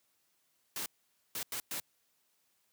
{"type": "noise bursts at uneven times", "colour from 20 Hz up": "white", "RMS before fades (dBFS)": -38, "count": 4, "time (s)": [[0.76, 0.86], [1.35, 1.43], [1.52, 1.6], [1.71, 1.8]], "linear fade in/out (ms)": 2, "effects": ["white hiss -75 dBFS RMS until 2.72 s", "high-pass 80 Hz 12 dB/octave"]}